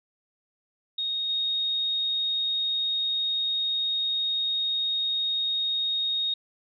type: tone with level steps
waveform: sine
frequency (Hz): 3729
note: A#7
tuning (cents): 0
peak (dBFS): -26 / -24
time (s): 0.98-6.34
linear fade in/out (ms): 5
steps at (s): 1.29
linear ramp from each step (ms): 5
effects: none

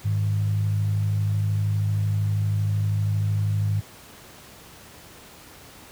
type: tone pair together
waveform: sine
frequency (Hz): 103.4 / 156.19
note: G#2 / D#3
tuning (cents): -7 / +7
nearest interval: perfect fifth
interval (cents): 714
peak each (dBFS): -20 / -31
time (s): 0.04-3.81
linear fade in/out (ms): 20
effects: pink hiss -46 dBFS RMS until 5.91 s + high-pass 60 Hz 12 dB/octave

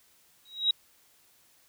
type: tone with exponential growth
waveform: sine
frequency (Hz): 3830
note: A#7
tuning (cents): +46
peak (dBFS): -18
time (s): 0.45-0.71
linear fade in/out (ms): 5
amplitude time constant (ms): 56
effects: white hiss -63 dBFS RMS until 1.68 s

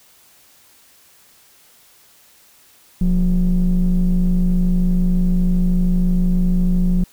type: ring-modulated tone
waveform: triangle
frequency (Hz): 76.3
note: D#2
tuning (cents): -33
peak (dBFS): -6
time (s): 3.01-7.04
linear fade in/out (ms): 5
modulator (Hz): 103
effects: tanh soft clip ceiling -8 dBFS + white hiss -51 dBFS RMS until 7.12 s

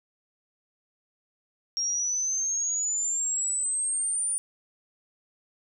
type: exponential sweep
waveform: sine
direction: up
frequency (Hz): 5570 to 9380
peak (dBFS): -25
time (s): 1.77-4.38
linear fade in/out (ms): 0
effects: none

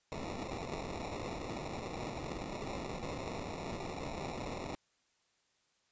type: noise with sample-and-hold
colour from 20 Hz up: blue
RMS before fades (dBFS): -41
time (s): 0.12-4.75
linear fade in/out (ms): 0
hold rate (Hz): 1575
effects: white hiss -75 dBFS RMS until 5.91 s + resampled to 16000 Hz

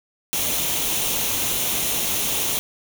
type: noise with comb filter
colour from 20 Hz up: white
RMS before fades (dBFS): -23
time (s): 0.33-2.59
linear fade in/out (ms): 0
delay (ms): 0.31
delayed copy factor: +0.5
effects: none

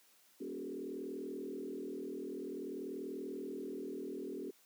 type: tone with frequency modulation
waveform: sine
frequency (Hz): 329.6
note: E4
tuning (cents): 0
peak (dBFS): -39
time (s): 0.4-4.51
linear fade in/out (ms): 10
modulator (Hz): 40.5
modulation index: 2.4
effects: white hiss -67 dBFS RMS until 4.65 s + high-pass 200 Hz 12 dB/octave

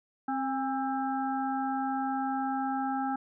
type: harmonic tone with a mistuned harmonic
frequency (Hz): 265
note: C4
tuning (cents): +22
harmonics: 1 / 3 / 5 / 6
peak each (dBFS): -32 / -31 / -38 / -44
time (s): 0.28-3.16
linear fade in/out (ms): 5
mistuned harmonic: 3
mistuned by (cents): +34
effects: none

